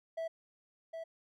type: tone with echo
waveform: triangle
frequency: 655 Hz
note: E5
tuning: 11 cents flat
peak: -33 dBFS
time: 0.17-0.28 s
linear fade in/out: 10 ms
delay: 760 ms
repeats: 1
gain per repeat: -5 dB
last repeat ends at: 1.04 s
effects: none